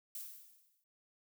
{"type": "noise with exponential decay", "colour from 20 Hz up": "violet", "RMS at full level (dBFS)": -42, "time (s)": [0.15, 0.84], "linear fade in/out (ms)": 2, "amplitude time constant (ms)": 150, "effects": []}